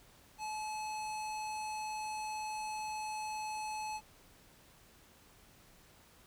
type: tone with low-pass filter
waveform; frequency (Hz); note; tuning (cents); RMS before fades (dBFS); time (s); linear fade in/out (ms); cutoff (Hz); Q
square; 859; A5; -42; -40; 0.38-4.01; 50; 8800; 1.2
effects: pink hiss -62 dBFS RMS until 6.26 s